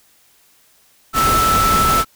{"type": "tone in noise", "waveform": "sine", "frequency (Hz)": 1318.5, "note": "E6", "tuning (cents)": 0, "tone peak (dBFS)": -13, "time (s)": [1.13, 2.05], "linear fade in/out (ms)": 50, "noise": "pink", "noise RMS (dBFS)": -19, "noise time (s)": [1.13, 2.05], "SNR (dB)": 3, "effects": ["white hiss -54 dBFS RMS until 2.15 s"]}